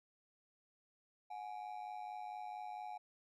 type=ring-modulated tone; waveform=triangle; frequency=784 Hz; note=G5; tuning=in tune; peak=-39 dBFS; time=1.3-2.98 s; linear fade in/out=10 ms; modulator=52.2 Hz; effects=none